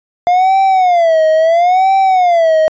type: tone with vibrato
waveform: triangle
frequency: 698.5 Hz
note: F5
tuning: in tune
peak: -5 dBFS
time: 0.27-2.68 s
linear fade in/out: 0 ms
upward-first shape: sine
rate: 0.74 Hz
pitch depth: 180 cents each way
effects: resampled to 16000 Hz